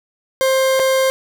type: tone with dropouts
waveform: 40% pulse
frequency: 528 Hz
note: C5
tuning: 16 cents sharp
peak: -12 dBFS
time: 0.41-1.1 s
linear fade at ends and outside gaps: 0 ms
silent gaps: 0.794-0.798 s
effects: none